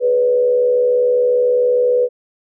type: tone with frequency modulation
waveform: sine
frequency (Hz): 493.9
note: B4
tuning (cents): 0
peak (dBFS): -11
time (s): 0-2.09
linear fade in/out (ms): 50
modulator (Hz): 72.9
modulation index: 0.44
effects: none